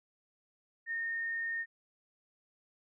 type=tone; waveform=sine; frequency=1835 Hz; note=A#6; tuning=28 cents flat; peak=-33 dBFS; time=0.86-1.66 s; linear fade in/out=50 ms; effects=none